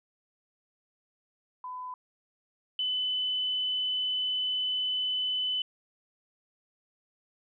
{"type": "tone pair in turn", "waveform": "sine", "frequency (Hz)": [1005, 3012], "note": ["B5", "F#7"], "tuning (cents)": [30, 30], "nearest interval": "octave + perfect fifth", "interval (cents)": 1900, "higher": "second", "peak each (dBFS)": [-36, -27], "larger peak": "second", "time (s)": [[1.64, 1.94], [2.79, 5.62]], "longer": "second", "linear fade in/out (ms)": 2, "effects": []}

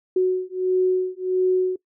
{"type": "beating tone pair", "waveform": "sine", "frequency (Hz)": [369, 370.5], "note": ["F#4", "F#4"], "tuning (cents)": [-5, 2], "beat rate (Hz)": 1.5, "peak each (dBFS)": -21, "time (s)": [0.16, 1.76], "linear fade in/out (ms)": 5, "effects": ["noise-tail reverb RT60 0.1 s tail -21 dB re dry"]}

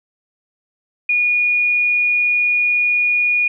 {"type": "tone", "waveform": "sine", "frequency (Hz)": 2446, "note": "D#7", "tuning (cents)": -30, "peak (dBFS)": -13, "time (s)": [1.09, 3.48], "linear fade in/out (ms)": 5, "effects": []}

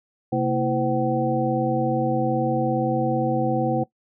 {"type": "tone cluster", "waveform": "sine", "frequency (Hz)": [131.9, 229.5, 328.7, 513, 759], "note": ["C3", "A#3", "E4", "C5", "F#5"], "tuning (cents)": [14, -27, -5, -34, 44], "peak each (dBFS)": -26, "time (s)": [0.32, 3.84], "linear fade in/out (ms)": 10, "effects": ["noise-tail reverb RT60 0.1 s tail -19 dB re dry"]}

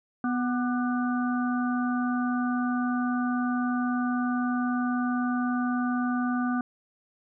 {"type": "harmonic tone with a mistuned harmonic", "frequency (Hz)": 247.5, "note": "B3", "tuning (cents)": 4, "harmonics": [1, 3, 5, 6], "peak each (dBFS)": [-25, -35, -35, -36], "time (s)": [0.24, 6.61], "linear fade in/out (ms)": 2, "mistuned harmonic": 5, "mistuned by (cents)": -55, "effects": []}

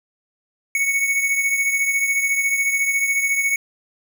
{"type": "beating tone pair", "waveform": "square", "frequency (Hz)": [2217, 2231], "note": ["C#7", "C#7"], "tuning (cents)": [0, 11], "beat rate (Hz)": 14, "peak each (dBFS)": [-19, -26], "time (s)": [0.75, 3.56], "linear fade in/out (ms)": 2, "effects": []}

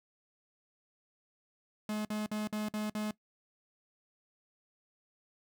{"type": "tone bursts", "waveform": "45% pulse", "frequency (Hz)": 212.6, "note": "G#3", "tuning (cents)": 41, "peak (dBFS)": -33, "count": 6, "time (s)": [1.89, 3.11], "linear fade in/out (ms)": 2, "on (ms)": 160, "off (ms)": 52, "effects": ["noise-tail reverb RT60 0.1 s tail -19 dB re dry"]}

